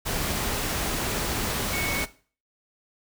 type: tone in noise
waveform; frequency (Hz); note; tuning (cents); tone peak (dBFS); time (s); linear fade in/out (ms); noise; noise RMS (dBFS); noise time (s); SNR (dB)
sine; 2217; C#7; 0; -29; 1.72-2.05; 20; pink; -28; 0.05-2.06; -4
effects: noise-tail reverb RT60 0.4 s tail -17 dB re dry